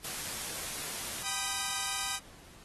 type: noise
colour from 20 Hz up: white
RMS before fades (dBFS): -38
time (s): 0.04-1.23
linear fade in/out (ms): 5
type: chord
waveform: 5% pulse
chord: G augmented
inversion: none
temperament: equal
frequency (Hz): 784 / 987.8 / 1244.5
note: G5 / B5 / D#6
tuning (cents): 0 / 0 / 0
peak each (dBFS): -27 / -27 / -25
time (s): 1.22-2.2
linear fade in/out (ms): 50
effects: pink hiss -55 dBFS RMS until 2.64 s + AAC 32 kbps